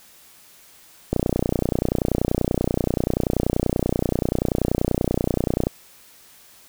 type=click train; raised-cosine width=2 ms; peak=-6 dBFS; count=139; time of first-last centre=1.13-5.669 s; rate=30.4 Hz; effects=white hiss -50 dBFS RMS until 6.68 s